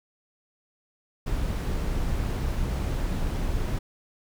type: noise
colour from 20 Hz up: brown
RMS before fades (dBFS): -27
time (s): 1.26-3.79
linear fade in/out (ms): 10
effects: none